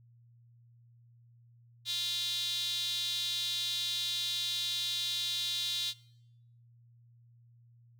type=tone with high-pass filter; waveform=sawtooth; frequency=349.2 Hz; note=F4; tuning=in tune; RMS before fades=-34 dBFS; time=1.85-5.94 s; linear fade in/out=50 ms; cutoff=3700 Hz; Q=8.1; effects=noise-tail reverb RT60 0.8 s tail -21 dB re dry + added 118 Hz sine -58 dBFS peak until 7.99 s